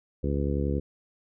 harmonic tone, 70.7 Hz, C#2, 35 cents sharp, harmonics 1 / 2 / 3 / 4 / 5 / 6 / 7, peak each -28 / -31 / -33 / -34 / -35 / -36 / -36 dBFS, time 0.23-0.8 s, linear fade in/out 10 ms, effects none

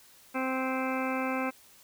harmonic tone, 261 Hz, C4, 4 cents flat, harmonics 1 / 2 / 3 / 4 / 5 / 6 / 8 / 9 / 10, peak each -32 / -35 / -37 / -38 / -39 / -40 / -41 / -42 / -42 dBFS, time 0.34-1.51 s, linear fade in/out 20 ms, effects white hiss -57 dBFS RMS until 1.83 s

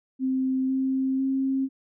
sine tone with pitch steps, 261.6 / 264.5 / 267.4 Hz, C4 / C4 / C4, 0 / +19 / +38 cents, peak -22 dBFS, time 0.19-1.69 s, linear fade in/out 50 ms, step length 500 ms, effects none

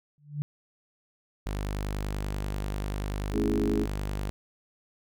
sine tone with exponential growth, 146.9 Hz, D3, 1 cent sharp, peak -24 dBFS, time 0.18-0.42 s, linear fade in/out 0 ms, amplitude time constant 52 ms
sawtooth tone, 50.3 Hz, G1, 45 cents sharp, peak -26 dBFS, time 1.46-4.3 s, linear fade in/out 0 ms
sine chord, A major seventh, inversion none, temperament equal, 220 / 277.2 / 329.6 / 415.3 Hz, A3 / C#4 / E4 / G#4, 0 / 0 / 0 / 0 cents, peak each -30 dBFS, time 3.32-3.87 s, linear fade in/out 50 ms
effects none

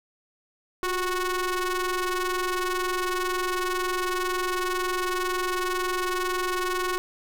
sawtooth ring-modulated tone, 370 Hz, F#4, in tune, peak -18 dBFS, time 0.83-6.98 s, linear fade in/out 0 ms, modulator 729 Hz, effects none

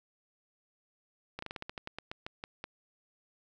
slowing click train, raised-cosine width 0.3 ms, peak -23 dBFS, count 14, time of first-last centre 1.39-2.641 s, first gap 34 ms, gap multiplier 1.16, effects none

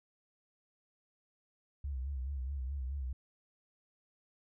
sine tone with vibrato, 67.1 Hz, C2, 44 cents sharp, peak -35 dBFS, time 1.84-3.13 s, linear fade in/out 5 ms, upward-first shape sine, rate 4.7 Hz, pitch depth 110 cents each way, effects none

